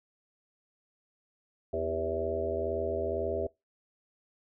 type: harmonic tone with a mistuned harmonic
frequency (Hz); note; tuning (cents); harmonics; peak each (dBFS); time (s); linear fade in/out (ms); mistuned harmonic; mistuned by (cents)
82; E2; -9; 1 / 3 / 4 / 5 / 6 / 7 / 8; -39 / -43 / -44 / -34 / -37 / -36 / -34; 1.73-3.47; 5; 5; -56
effects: noise-tail reverb RT60 0.2 s tail -22 dB re dry